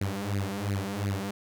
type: tone with flanger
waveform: sawtooth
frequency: 99.6 Hz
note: G2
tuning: 28 cents sharp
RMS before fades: -31 dBFS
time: 0.01-1.31 s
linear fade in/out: 5 ms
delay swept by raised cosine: 0.44 to 5.84 ms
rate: 2.8 Hz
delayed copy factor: +0.9
effects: none